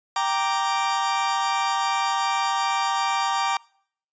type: chord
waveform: 40% pulse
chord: G minor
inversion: none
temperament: equal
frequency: 784 / 932.3 / 1174.7 Hz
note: G5 / Bb5 / D6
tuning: 0 / 0 / 0 cents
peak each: -25 dBFS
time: 0.16-3.57 s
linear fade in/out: 2 ms
effects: noise-tail reverb RT60 0.6 s tail -25 dB re dry + resampled to 16000 Hz